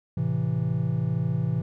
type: chord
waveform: triangle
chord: A minor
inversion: none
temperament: just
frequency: 110 / 132 / 165 Hz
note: A2 / C3 / E3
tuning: 0 / +16 / +2 cents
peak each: -27 / -25 / -25 dBFS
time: 0.17-1.62 s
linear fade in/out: 5 ms
effects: none